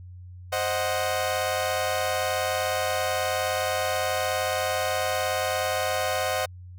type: chord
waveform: sawtooth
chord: C diminished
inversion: none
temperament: equal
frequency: 523.3 / 622.3 / 740 Hz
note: C5 / Eb5 / Gb5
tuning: 0 / 0 / 0 cents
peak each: -25 dBFS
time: 0.52-6.46 s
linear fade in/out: 10 ms
effects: added 90 Hz sine -40 dBFS peak until 6.78 s